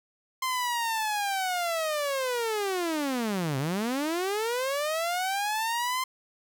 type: linear two-way sweep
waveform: sawtooth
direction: down then up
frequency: 1046.5 to 128.1 to 1046.5 Hz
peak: -23 dBFS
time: 0.42-6.04 s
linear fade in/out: 5 ms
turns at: 3.58 s
effects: none